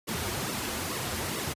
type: noise with flanger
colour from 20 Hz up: pink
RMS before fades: -32 dBFS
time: 0.07-1.54 s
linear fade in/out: 20 ms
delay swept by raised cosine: 1.2 to 7.1 ms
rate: 2.3 Hz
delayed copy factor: -0.8
effects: high-pass 80 Hz 12 dB/octave + resampled to 32000 Hz